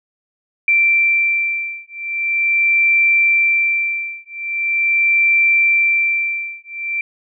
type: beating tone pair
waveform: sine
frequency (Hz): 2349 / 2349.42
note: D7 / D7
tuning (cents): 0 / 0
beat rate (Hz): 0.42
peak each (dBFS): -16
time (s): 0.68-7.01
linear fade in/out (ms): 2
effects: none